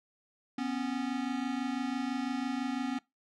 square tone pair together, 247.3 / 273.3 Hz, B3 / C#4, +3 / -24 cents, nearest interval major second, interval 173 cents, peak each -35 / -35 dBFS, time 0.58-2.99 s, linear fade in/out 5 ms, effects noise-tail reverb RT60 0.2 s tail -22 dB re dry + low-pass 5000 Hz 12 dB/octave

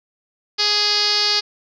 5% pulse tone with low-pass filter, 415.3 Hz, G#4, in tune, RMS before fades -18 dBFS, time 0.58-1.41 s, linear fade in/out 20 ms, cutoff 4800 Hz, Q 7.7, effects none

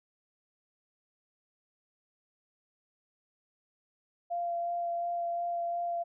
sine tone with vibrato, 690 Hz, F5, 21 cents flat, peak -30 dBFS, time 4.3-6.04 s, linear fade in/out 20 ms, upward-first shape sine, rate 2.8 Hz, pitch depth 11 cents each way, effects none

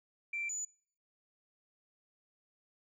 sine tone pair in turn, 2349 / 6952 Hz, D7 / A8, 0 / -22 cents, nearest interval octave + perfect fifth, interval 1878 cents, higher second, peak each -34 / -35 dBFS, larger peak first, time 0.33-0.49 / 0.49-0.65 s, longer neither, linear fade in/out 5 ms, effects noise-tail reverb RT60 0.5 s tail -26 dB re dry + tanh soft clip ceiling -30 dBFS

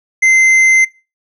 sine tone with tanh clipping, 2072 Hz, C7, 17 cents flat, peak -8 dBFS, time 0.22-0.85 s, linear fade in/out 10 ms, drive 9 dB, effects noise-tail reverb RT60 0.3 s tail -22 dB re dry + low-pass 10000 Hz 12 dB/octave

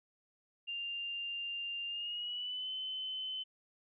sine tone with pitch glide, 2794 to 3047 Hz, F7 to G7, 0 to -50 cents, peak -37 dBFS, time 0.67-3.44 s, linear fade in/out 20 ms, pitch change +150 cents, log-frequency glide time 1.87-2.7 s, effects none

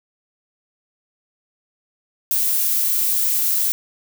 violet noise, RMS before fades -19 dBFS, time 2.31-3.72 s, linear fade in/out 0 ms, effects none

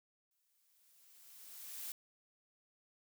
blue noise with exponential growth, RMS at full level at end -43 dBFS, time 0.31-1.92 s, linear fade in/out 2 ms, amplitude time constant 350 ms, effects none

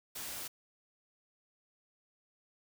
white noise, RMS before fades -42 dBFS, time 0.15-0.48 s, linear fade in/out 10 ms, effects none

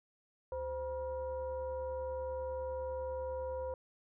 sine tone with frequency modulation, 517 Hz, C5, 21 cents flat, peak -36 dBFS, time 0.52-3.74 s, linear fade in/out 2 ms, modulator 445 Hz, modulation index 0.67, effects none

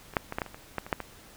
clicks, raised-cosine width 0.5 ms, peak -28 / -8 / -19 / -14 / -14 / -26 / -28 / -14 / -25 / -10 / -19 dBFS, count 11, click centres 0.137 / 0.168 / 0.324 / 0.385 / 0.418 / 0.463 / 0.545 / 0.783 / 0.865 / 0.928 / 1.003 s, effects pink hiss -52 dBFS RMS until 1.36 s

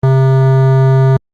sine tone with hard clipping, 132.9 Hz, C3, 27 cents sharp, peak -8 dBFS, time 0.03-1.17 s, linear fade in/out 5 ms, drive 16 dB, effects Opus 24 kbps

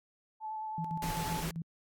sine tone with vibrato, 869 Hz, A5, 22 cents flat, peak -36 dBFS, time 0.4-1.44 s, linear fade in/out 50 ms, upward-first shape square, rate 9.3 Hz, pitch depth 11 cents each way
sine tone with tremolo, 164.81 Hz, E3, in tune, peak -34 dBFS, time 0.78-1.62 s, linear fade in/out 2 ms, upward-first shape square, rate 7.7 Hz, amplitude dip 75%
pink noise, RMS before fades -39 dBFS, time 1.02-1.51 s, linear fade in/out 2 ms
effects AAC 64 kbps

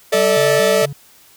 45% pulse chord, A suspended fourth, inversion none, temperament equal with one note detuned, 440 / 587.3 / 644.9 Hz, A4 / D5 / E5, 0 / 0 / -38 cents, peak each -16 / -16 / -18 dBFS, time 0.12-0.86 s, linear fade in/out 10 ms
triangle tone with vibrato, 165.3 Hz, E3, 5 cents sharp, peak -23 dBFS, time 0.14-0.93 s, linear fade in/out 5 ms, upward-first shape square, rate 2.2 Hz, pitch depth 270 cents each way
effects white hiss -48 dBFS RMS until 1.36 s

